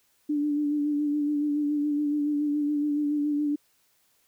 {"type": "tone with vibrato", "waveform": "sine", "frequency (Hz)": 294, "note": "D4", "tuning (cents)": 2, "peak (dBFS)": -23, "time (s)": [0.29, 3.56], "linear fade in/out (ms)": 10, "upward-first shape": "sine", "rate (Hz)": 7.1, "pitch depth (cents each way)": 30, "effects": ["white hiss -67 dBFS RMS until 4.27 s"]}